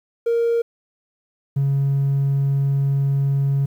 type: tone pair in turn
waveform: triangle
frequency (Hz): 466.2 / 138.6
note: A#4 / C#3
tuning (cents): 0 / 0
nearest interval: octave + major sixth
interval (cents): 2100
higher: first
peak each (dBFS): -13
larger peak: neither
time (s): 0.26-0.62 / 1.56-3.66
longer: second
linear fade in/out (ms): 10
effects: tanh soft clip ceiling -12 dBFS + 9-bit